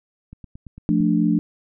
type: click train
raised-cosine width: 5 ms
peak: -26 dBFS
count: 7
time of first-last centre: 0.33-1.005 s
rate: 8.89 Hz
type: chord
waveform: sine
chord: D minor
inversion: first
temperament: equal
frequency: 174.61 / 220 / 293.7 Hz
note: F3 / A3 / D4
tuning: 0 / 0 / 0 cents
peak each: -20 dBFS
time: 0.89-1.39 s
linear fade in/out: 0 ms
effects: none